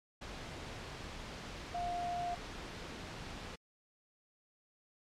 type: tone in noise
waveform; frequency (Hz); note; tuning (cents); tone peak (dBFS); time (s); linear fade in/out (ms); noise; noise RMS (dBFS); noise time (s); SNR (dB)
sine; 703; F5; +11; -35; 1.74-2.35; 10; pink; -45; 0.21-3.56; +7
effects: low-pass 5000 Hz 12 dB/octave + MP3 96 kbps